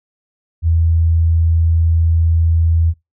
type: tone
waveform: sine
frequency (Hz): 82.41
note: E2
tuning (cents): 0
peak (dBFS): -10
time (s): 0.62-2.94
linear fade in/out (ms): 50
effects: noise-tail reverb RT60 0.2 s tail -23 dB re dry